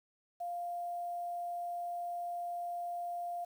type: tone with quantisation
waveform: sine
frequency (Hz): 698.5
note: F5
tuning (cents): 0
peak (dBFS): -36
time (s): 0.4-3.45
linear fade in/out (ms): 10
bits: 10
effects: none